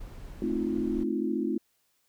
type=noise; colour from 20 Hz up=brown; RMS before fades=-42 dBFS; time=0-1.04 s; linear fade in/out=10 ms
type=chord; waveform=sine; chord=F dominant seventh; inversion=first; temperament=just; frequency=218.3 / 261.9 / 314.3 / 349.2 Hz; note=A3 / C4 / Eb4 / F4; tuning=-13 / +2 / +18 / 0 cents; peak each=-32 dBFS; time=0.42-1.58 s; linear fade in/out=2 ms
effects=white hiss -72 dBFS RMS until 2.08 s